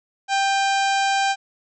harmonic tone with a mistuned harmonic, 785 Hz, G5, 2 cents sharp, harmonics 1 / 2 / 3 / 4 / 5 / 6 / 7 / 8 / 9 / 10, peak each -19 / -25 / -29 / -31 / -33 / -35 / -36 / -37 / -38 / -39 dBFS, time 0.28-1.36 s, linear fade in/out 50 ms, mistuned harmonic 3, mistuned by +47 cents, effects none

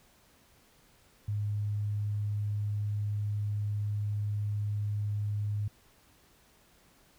sine tone, 103.83 Hz, G#2, in tune, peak -29 dBFS, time 1.28-5.68 s, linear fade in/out 5 ms, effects pink hiss -63 dBFS RMS until 7.18 s

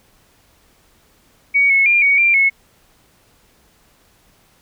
sine tone with pitch steps, 2249 / 2192 / 2397 / 2241 / 2373 / 2189 Hz, C#7 / C#7 / D7 / C#7 / D7 / C#7, +24 / -20 / +35 / +18 / +17 / -22 cents, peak -10 dBFS, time 1.54-2.5 s, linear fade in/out 20 ms, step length 160 ms, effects pink hiss -55 dBFS RMS until 4.61 s

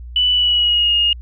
sine tone with pitch glide, 2974 to 2850 Hz, F#7 to F7, +8 to +34 cents, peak -12 dBFS, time 0.16-1.13 s, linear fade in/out 2 ms, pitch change -74 cents, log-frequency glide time 0.31-0.94 s, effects added 60 Hz sine -30 dBFS peak until 1.21 s

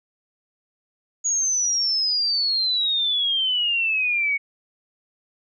sine exponential sweep, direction down, 6760 to 2217 Hz, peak -19 dBFS, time 1.24-4.38 s, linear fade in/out 20 ms, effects none

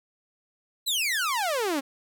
sawtooth exponential sweep, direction down, 4138 to 261 Hz, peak -21 dBFS, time 0.86-1.81 s, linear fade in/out 20 ms, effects none

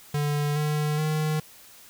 square tone with pitch steps, 146.7 / 150.48 / 154.35 Hz, D3 / D3 / D#3, -2 / +42 / -14 cents, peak -24 dBFS, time 0.14-1.4 s, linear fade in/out 5 ms, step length 420 ms, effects white hiss -50 dBFS RMS until 1.89 s

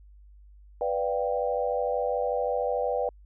sine chord, G dominant seventh, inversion first, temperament equal, 493.9 / 587.3 / 698.5 / 784 Hz, B4 / D5 / F5 / G5, 0 / 0 / 0 / 0 cents, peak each -28 / -30 / -33 / -32 dBFS, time 0.81-3.09 s, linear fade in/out 2 ms, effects added 50 Hz sine -49 dBFS peak until 3.25 s

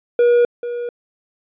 triangle tone with echo, 480 Hz, B4, 49 cents flat, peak -8 dBFS, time 0.19-0.45 s, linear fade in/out 2 ms, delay 440 ms, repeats 1, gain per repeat -12 dB, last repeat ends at 0.89 s, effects resampled to 8000 Hz

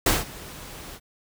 pink noise with ADSR envelope, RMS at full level -18 dBFS, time 0.06-1 s, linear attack 4 ms, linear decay 180 ms, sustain -22 dB, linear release 53 ms, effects none

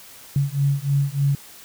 sine beating tone pair, 138.59 / 141.89 Hz, C#3 / C#3, 0 / +41 cents, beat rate 3.3 Hz, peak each -21 dBFS, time 0.36-1.35 s, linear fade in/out 2 ms, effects white hiss -44 dBFS RMS until 1.64 s

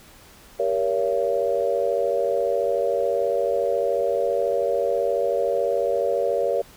sine chord, G diminished seventh, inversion none, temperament just, 392 / 470.4 / 564.5 / 677.4 Hz, G4 / Bb4 / Db5 / Fb5, 0 / +16 / +31 / +47 cents, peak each -28 / -24 / -23 / -28 dBFS, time 0.59-6.62 s, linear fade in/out 10 ms, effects pink hiss -49 dBFS RMS until 6.76 s

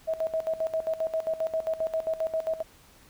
sine tone with tremolo, 643 Hz, E5, 43 cents flat, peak -24 dBFS, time 0.07-2.63 s, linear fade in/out 20 ms, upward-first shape square, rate 7.5 Hz, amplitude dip 80%, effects pink hiss -56 dBFS RMS until 3.09 s

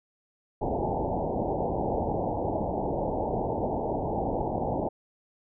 white low-pass noise, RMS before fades -29 dBFS, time 0.61-4.89 s, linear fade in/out 10 ms, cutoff 890 Hz, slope 96 dB/octave, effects none

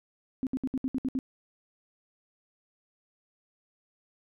sine tone bursts, 261.6 Hz, C4, in tune, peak -26 dBFS, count 8, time 0.43-1.189 s, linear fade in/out 0 ms, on 38 ms, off 65 ms, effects none

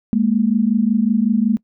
sine tone pair together, 207.7 / 233.1 Hz, G#3 / A#3, 0 / 0 cents, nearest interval major second, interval 200 cents, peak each -16 dBFS, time 0.13-1.57 s, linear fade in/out 0 ms, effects noise-tail reverb RT60 0.1 s tail -25 dB re dry

